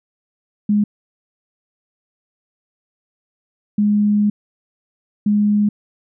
sine tone bursts at uneven times, 207.7 Hz, G#3, in tune, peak -12 dBFS, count 3, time 0.69-0.84 / 3.78-4.3 / 5.26-5.69 s, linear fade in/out 5 ms, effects none

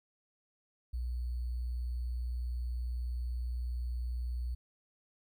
sine tone with sample-and-hold, 60.8 Hz, B1, 26 cents flat, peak -33 dBFS, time 0.93-4.55 s, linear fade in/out 10 ms, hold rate 4410 Hz, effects none

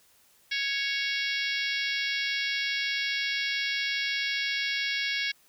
harmonic tone, 554.4 Hz, C#5, in tune, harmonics 3 / 4 / 5 / 6 / 7 / 8 / 9 / 10, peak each -34 / -31 / -37 / -35 / -38 / -39 / -39 / -39 dBFS, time 0.51-5.32 s, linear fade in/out 10 ms, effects white hiss -62 dBFS RMS until 5.48 s

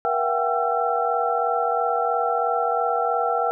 sine tone cluster, 477 / 677 / 753 / 796 / 1344 Hz, A#4 / E5 / F#5 / G5 / E6, +40 / +46 / +30 / +26 / +33 cents, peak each -26 dBFS, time 0.05-3.51 s, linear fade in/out 0 ms, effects none

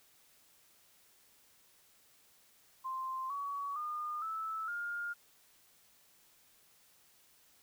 sine tone with pitch steps, 1046.5 / 1128.1 / 1216.1 / 1310.9 / 1413.1 Hz, C6 / C#6 / D#6 / E6 / F6, 0 / +30 / -40 / -10 / +20 cents, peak -36 dBFS, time 2.84-5.14 s, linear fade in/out 20 ms, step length 460 ms, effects white hiss -66 dBFS RMS until 7.62 s

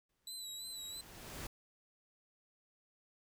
pink noise with exponential growth, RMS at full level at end -44 dBFS, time 0.09-1.47 s, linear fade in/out 5 ms, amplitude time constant 300 ms
25% pulse tone with vibrato, 3951 Hz, B7, in tune, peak -39 dBFS, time 0.27-1.01 s, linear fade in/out 2 ms, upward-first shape sine, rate 3 Hz, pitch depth 50 cents each way
effects none

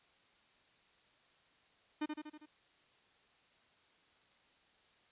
45% pulse tone with echo, 303.6 Hz, D#4, 42 cents flat, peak -34 dBFS, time 2.01-2.06 s, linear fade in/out 10 ms, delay 80 ms, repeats 5, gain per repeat -4 dB, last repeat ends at 2.46 s, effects white hiss -69 dBFS RMS until 5.11 s + resampled to 8000 Hz

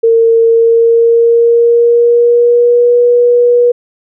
sine tone with pitch glide, 457 to 483.3 Hz, A#4 to B4, -34 to -38 cents, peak -4 dBFS, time 0.03-3.72 s, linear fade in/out 10 ms, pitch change +96 cents, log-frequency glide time 0.42-2.97 s, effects none

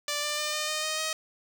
5% pulse tone with pitch steps, 587.3 / 594.1 / 601 / 608 / 615.1 / 622.2 / 629.5 Hz, D5 / D5 / D5 / D#5 / D#5 / D#5 / D#5, 0 / +20 / +40 / -40 / -20 / 0 / +20 cents, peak -17 dBFS, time 0.08-1.13 s, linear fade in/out 2 ms, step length 150 ms, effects none

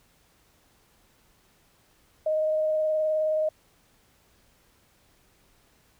sine tone with vibrato, 622 Hz, D#5, 1 cent flat, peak -22 dBFS, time 2.26-3.49 s, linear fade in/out 5 ms, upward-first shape sine, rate 19 Hz, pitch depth 13 cents each way, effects pink hiss -63 dBFS RMS until 5.99 s

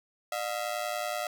sawtooth ring-modulated tone, 659.3 Hz, E5, in tune, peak -24 dBFS, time 0.32-1.27 s, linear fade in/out 2 ms, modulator 55.2 Hz, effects none

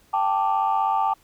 sine chord, G suspended second, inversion none, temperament equal, 784 / 880 / 1174.7 Hz, G5 / A5 / D6, 0 / 0 / 0 cents, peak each -22 / -22 / -25 dBFS, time 0.13-1.14 s, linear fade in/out 10 ms, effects tanh soft clip ceiling -12 dBFS + pink hiss -58 dBFS RMS until 1.23 s

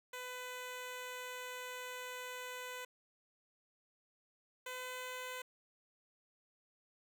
10% pulse tone pair in turn, 501 / 506.2 Hz, B4 / B4, +25 / +43 cents, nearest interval unison, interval 18 cents, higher second, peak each -35 / -34 dBFS, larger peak second, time 0.13-2.85 / 4.66-5.42 s, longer first, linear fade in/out 5 ms, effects none

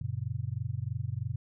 sine chord, F# major, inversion none, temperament just, 92.5 / 115.62 / 138.75 Hz, F#2 / A#2 / C#3, 0 / -14 / +2 cents, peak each -37 / -34 / -37 dBFS, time 0.01-1.36 s, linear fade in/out 5 ms, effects none

